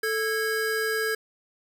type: tone pair together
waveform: square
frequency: 440 / 1644 Hz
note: A4 / G#6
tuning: 0 / -18 cents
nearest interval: octave + major seventh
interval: 2282 cents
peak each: -28 dBFS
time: 0.03-1.15 s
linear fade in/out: 5 ms
effects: none